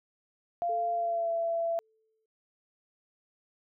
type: tone with pitch glide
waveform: sine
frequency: 692 to 670.7 Hz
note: F5 to E5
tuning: -16 to +30 cents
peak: -27 dBFS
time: 0.62-1.79 s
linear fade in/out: 0 ms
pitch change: -54 cents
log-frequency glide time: 0.93-1.3 s
type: tone with exponential decay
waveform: sine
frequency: 440 Hz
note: A4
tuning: in tune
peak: -36 dBFS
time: 0.69-2.26 s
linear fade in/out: 5 ms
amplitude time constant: 340 ms
effects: none